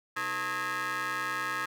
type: ring-modulated tone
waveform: 25% pulse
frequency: 190 Hz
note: F#3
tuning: 46 cents sharp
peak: -24 dBFS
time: 0.16-1.66 s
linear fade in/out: 10 ms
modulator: 1460 Hz
effects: none